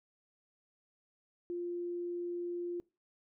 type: tone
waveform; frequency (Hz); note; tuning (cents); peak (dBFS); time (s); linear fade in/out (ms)
sine; 349.2; F4; 0; -35; 1.5-2.8; 0
effects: noise-tail reverb RT60 0.3 s tail -24 dB re dry